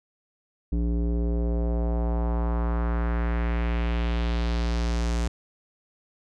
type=tone with low-pass filter sweep; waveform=square; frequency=58.2 Hz; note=A#1; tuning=2 cents flat; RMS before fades=-25 dBFS; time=0.72-5.28 s; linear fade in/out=5 ms; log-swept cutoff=290 to 7500 Hz; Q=1.7; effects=none